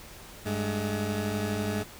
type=tone pair together; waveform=20% pulse; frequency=99.94 / 211.9 Hz; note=G2 / G#3; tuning=+34 / +35 cents; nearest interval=octave + minor second; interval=1301 cents; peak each=-26 dBFS; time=0.45-1.84 s; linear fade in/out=20 ms; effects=pink hiss -47 dBFS RMS until 1.99 s